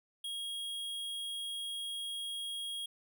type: tone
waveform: square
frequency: 3280 Hz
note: G#7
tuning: 22 cents flat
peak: -38 dBFS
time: 0.24-2.86 s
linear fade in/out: 5 ms
effects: none